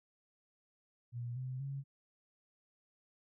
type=tone with pitch steps; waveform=sine; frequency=120 / 128.61 / 137.84 Hz; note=B2 / C3 / C#3; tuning=-49 / -29 / -9 cents; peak=-38 dBFS; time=1.12-1.84 s; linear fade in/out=50 ms; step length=240 ms; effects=none